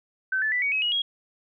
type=tone with pitch steps; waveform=sine; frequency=1535 / 1743 / 1979.2 / 2247 / 2552 / 2898 / 3290 Hz; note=G6 / A6 / B6 / C#7 / D#7 / F#7 / G#7; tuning=-37 / -17 / +3 / +23 / +43 / -37 / -17 cents; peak=-22 dBFS; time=0.32-1.02 s; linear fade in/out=5 ms; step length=100 ms; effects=none